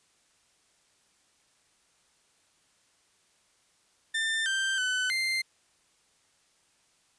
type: tone with pitch steps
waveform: 30% pulse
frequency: 1792 / 1568 / 1507 / 2091 Hz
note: A6 / G6 / F#6 / C7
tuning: +31 / 0 / +31 / -2 cents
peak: -24 dBFS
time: 4.14-5.42 s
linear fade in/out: 10 ms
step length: 320 ms
effects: white hiss -67 dBFS RMS until 7.18 s + resampled to 22050 Hz